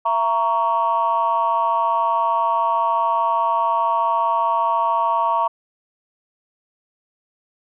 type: chord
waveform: sine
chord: A# diminished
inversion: second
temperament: just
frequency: 671.3 / 932.3 / 1118.8 Hz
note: E5 / A#5 / C#6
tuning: +31 / 0 / +16 cents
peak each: -23 / -18 / -20 dBFS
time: 0.05-5.48 s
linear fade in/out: 10 ms
effects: tanh soft clip ceiling -9 dBFS